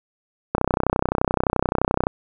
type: click train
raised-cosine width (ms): 1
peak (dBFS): -4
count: 49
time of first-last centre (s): 0.55-2.069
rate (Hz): 31.6
effects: none